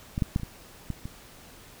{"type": "clicks", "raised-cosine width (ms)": 5, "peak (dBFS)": [-16, -11, -12, -28, -21, -18, -23], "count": 7, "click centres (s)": [0.179, 0.222, 0.361, 0.398, 0.433, 0.903, 1.055], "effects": ["pink hiss -50 dBFS RMS until 1.8 s"]}